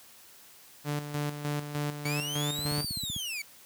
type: tone with tremolo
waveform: sawtooth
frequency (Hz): 146.83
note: D3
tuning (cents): 0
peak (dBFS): -25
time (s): 0.84-2.86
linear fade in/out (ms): 50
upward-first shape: square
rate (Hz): 3.3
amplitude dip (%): 60
type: linear two-way sweep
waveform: sawtooth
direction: up then down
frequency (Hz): 2217 to 4706 to 2217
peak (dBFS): -30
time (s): 2.05-3.42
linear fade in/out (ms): 5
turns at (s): 2.84
type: click train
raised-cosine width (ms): 5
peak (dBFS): -25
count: 10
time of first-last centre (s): 2.59-3.163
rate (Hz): 15.7
effects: white hiss -54 dBFS RMS until 3.65 s + high-pass 80 Hz 12 dB/octave